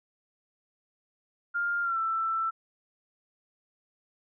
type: tone with pitch glide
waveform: sine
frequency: 1403 to 1331.2 Hz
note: F6 to E6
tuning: +8 to +17 cents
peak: -26 dBFS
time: 1.54-2.51 s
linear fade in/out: 20 ms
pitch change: -91 cents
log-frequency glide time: 1.82-1.99 s
effects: none